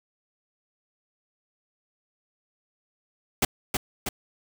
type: noise with echo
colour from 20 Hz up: pink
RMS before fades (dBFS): -21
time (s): 3.42-3.45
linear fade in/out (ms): 5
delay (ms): 320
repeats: 2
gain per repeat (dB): -4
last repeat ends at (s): 4.09
effects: none